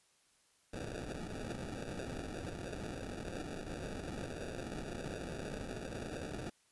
blue noise with sample-and-hold, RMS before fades -43 dBFS, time 0.73-6.5 s, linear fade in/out 5 ms, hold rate 1050 Hz, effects white hiss -71 dBFS RMS until 6.71 s + resampled to 24000 Hz

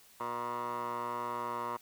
15% pulse tone with band-pass filter, 119.9 Hz, A#2, 49 cents sharp, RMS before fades -37 dBFS, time 0.2-1.77 s, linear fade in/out 5 ms, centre 950 Hz, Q 5.3, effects white hiss -60 dBFS RMS until 1.81 s

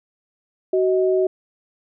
sine tone pair together, 375.2 / 631 Hz, F#4 / D#5, +24 / +24 cents, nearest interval major sixth, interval 900 cents, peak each -16 / -22 dBFS, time 0.73-1.27 s, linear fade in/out 5 ms, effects none

